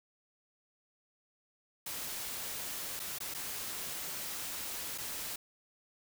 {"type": "noise with dropouts", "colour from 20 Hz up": "white", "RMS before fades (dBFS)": -40, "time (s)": [1.86, 5.36], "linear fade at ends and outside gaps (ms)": 5, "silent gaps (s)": [[2.995, 2.999], [3.186, 3.203], [3.341, 3.346], [4.978, 4.982]], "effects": []}